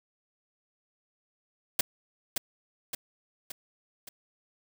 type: noise with echo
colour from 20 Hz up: white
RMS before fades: -24 dBFS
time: 1.79-1.81 s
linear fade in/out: 5 ms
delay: 570 ms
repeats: 4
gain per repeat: -5 dB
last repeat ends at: 4.09 s
effects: none